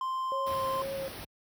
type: tone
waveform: triangle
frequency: 1045 Hz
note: C6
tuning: 2 cents flat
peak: -28 dBFS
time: 0.01-0.82 s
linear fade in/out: 2 ms
type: tone with vibrato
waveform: sine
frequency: 540 Hz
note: C#5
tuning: 45 cents flat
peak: -33 dBFS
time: 0.32-1.08 s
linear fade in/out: 0 ms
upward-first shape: sine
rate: 2.1 Hz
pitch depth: 19 cents each way
type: band-stop noise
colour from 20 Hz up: pink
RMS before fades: -42 dBFS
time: 0.46-1.25 s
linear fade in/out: 10 ms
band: 5800 to 8900 Hz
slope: 96 dB/octave
effects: high-pass 60 Hz 12 dB/octave